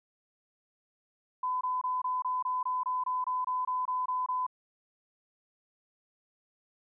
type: tone bursts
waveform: sine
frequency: 1009 Hz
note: B5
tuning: 37 cents sharp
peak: -28 dBFS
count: 15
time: 1.43-4.466 s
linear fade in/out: 5 ms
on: 180 ms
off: 24 ms
effects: none